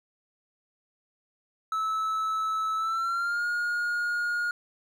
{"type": "tone with pitch glide", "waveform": "triangle", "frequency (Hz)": [1304, 1430.3], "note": ["E6", "F6"], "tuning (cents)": [-19, 41], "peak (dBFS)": -24, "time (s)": [1.72, 4.51], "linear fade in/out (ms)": 2, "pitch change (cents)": 160, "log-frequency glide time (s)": [2.76, 3.46], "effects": []}